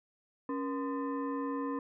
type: tone with frequency modulation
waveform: sine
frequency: 277.2 Hz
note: C#4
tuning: in tune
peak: -32 dBFS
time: 0.49-1.79 s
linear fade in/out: 2 ms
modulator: 753 Hz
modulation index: 0.97
effects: none